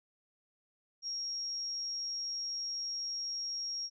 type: tone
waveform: sine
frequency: 5588 Hz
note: F8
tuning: in tune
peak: -35 dBFS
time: 1.02-3.9 s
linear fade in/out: 50 ms
effects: none